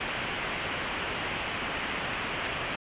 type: low-pass noise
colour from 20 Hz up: white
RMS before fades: -33 dBFS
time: 0-2.76 s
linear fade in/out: 10 ms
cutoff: 3100 Hz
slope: 48 dB/octave
effects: resampled to 8000 Hz